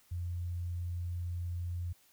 sine tone, 87.31 Hz, F2, in tune, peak -34 dBFS, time 0.11-1.93 s, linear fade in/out 10 ms, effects white hiss -66 dBFS RMS until 2.12 s

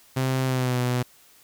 sawtooth tone with pitch glide, 130.81 to 124.26 Hz, C3 to B2, 0 to +11 cents, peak -18 dBFS, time 0.16-1.03 s, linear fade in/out 10 ms, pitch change -89 cents, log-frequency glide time 0.45-0.79 s, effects white hiss -55 dBFS RMS until 1.43 s

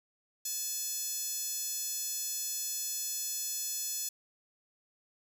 10% pulse tone with high-pass filter, 860 Hz, A5, 40 cents flat, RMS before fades -36 dBFS, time 0.45-4.09 s, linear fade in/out 5 ms, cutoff 7700 Hz, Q 4.2, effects none

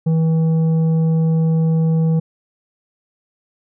sine tone with tanh clipping, 161.6 Hz, E3, 34 cents flat, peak -14 dBFS, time 0.06-2.2 s, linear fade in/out 10 ms, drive 7 dB, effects none

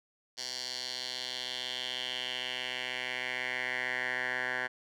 10% pulse tone with band-pass filter sweep, 126.3 Hz, B2, 39 cents sharp, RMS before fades -36 dBFS, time 0.37-4.68 s, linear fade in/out 20 ms, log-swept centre 4900 to 1600 Hz, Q 3.4, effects none

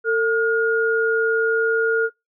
sine tone pair together, 449.9 / 1427.4 Hz, A4 / F6, +39 / +37 cents, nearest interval octave + minor sixth, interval 1998 cents, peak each -18 / -19 dBFS, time 0.04-2.1 s, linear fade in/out 50 ms, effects noise-tail reverb RT60 0.2 s tail -24 dB re dry

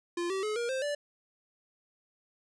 square tone with pitch steps, 346.5 / 384.5 / 426.6 / 473.3 / 525.2 / 582.7 Hz, F4 / G4 / G#4 / A#4 / C5 / D5, -14 / -33 / +46 / +26 / +6 / -14 cents, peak -31 dBFS, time 0.17-0.95 s, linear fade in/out 5 ms, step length 130 ms, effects resampled to 22050 Hz

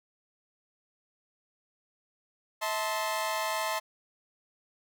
sawtooth chord, A minor, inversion second, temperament equal with one note detuned, 644.2 / 880 / 1046.5 Hz, E5 / A5 / C6, -40 / 0 / 0 cents, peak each -30 dBFS, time 2.61-3.8 s, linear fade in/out 20 ms, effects none

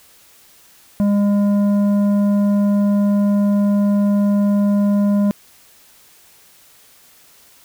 sine tone with tanh clipping, 203.2 Hz, G#3, 38 cents flat, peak -14 dBFS, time 1-5.31 s, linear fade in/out 0 ms, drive 9 dB, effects white hiss -49 dBFS RMS until 7.64 s

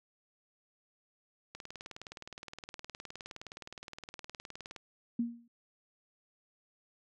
click train, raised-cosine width 0.2 ms, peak -27 dBFS, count 63, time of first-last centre 1.55-4.762 s, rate 19.3 Hz
sine tone with exponential decay, 235.4 Hz, A#3, 17 cents sharp, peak -26 dBFS, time 5.19-5.48 s, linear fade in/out 5 ms, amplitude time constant 62 ms
effects none

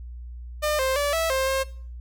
sawtooth tone with pitch steps, 603 / 526 / 577 / 654 / 529 / 534 Hz, D5 / C5 / D5 / E5 / C5 / C5, +46 / +9 / -31 / -14 / +19 / +35 cents, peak -18 dBFS, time 0.62-1.64 s, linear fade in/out 20 ms, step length 170 ms, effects noise-tail reverb RT60 0.5 s tail -20 dB re dry + added 60 Hz sine -35 dBFS peak until 2 s

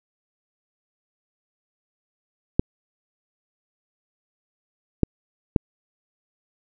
clicks, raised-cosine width 3 ms, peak -3 dBFS, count 3, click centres 2.595 / 5.033 / 5.562 s, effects none

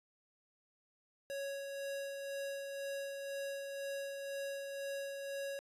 square tone with tremolo, 554.4 Hz, C#5, in tune, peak -39 dBFS, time 1.3-5.59 s, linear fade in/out 0 ms, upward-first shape sine, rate 2 Hz, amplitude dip 35%, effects resampled to 32000 Hz

